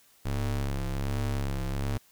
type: ring-modulated tone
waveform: 40% pulse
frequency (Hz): 68.9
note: C#2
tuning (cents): -10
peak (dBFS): -24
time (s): 0.25-1.98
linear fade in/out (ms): 10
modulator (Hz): 35.1
effects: white hiss -61 dBFS RMS until 2.11 s